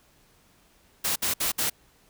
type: noise bursts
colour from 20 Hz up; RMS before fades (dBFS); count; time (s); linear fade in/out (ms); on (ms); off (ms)
white; -26; 4; 1.04-1.7; 10; 120; 60
effects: pink hiss -61 dBFS RMS until 2.09 s